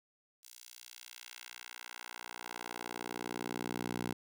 10% pulse tone with high-pass filter sweep, 60.1 Hz, B1, 46 cents flat, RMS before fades -44 dBFS, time 0.43-4.13 s, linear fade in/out 5 ms, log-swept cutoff 6000 to 150 Hz, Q 0.8, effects none

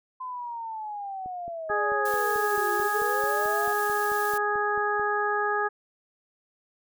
sine linear two-way sweep, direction down then up, 1029 to 349.2 to 731 Hz, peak -32 dBFS, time 0.2-3.73 s, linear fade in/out 10 ms, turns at 2.74 s
click train, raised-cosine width 2 ms, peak -31 dBFS, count 18, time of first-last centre 1.26-4.996 s, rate 4.55 Hz
harmonic tone, 415.4 Hz, G#4, in tune, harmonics 1 / 2 / 3 / 4, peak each -29 / -29 / -29 / -29 dBFS, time 1.69-5.69 s, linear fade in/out 20 ms
blue noise, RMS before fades -38 dBFS, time 2.05-4.38 s, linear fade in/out 5 ms
effects none

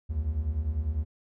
triangle beating tone pair, 68.6 / 78.6 Hz, C#2 / D#2, -17 / +18 cents, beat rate 10 Hz, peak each -30 / -26 dBFS, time 0.09-1.05 s, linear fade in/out 20 ms, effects none

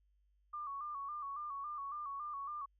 sine tone with vibrato, 1155 Hz, D6, 29 cents flat, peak -40 dBFS, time 0.53-2.66 s, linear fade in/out 10 ms, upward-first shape square, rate 3.6 Hz, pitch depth 64 cents each way, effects added 50 Hz sine -70 dBFS peak until 2.79 s

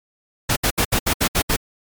pink noise bursts, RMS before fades -18 dBFS, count 8, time 0.49-1.565 s, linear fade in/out 10 ms, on 74 ms, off 69 ms, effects MP3 96 kbps

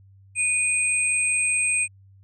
sine tone pair together, 2469 / 8286 Hz, D#7 / C9, -14 / -18 cents, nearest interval octave + major sixth, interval 2096 cents, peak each -22 / -23 dBFS, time 0.35-1.88 s, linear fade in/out 50 ms, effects added 97 Hz sine -49 dBFS peak until 2.23 s

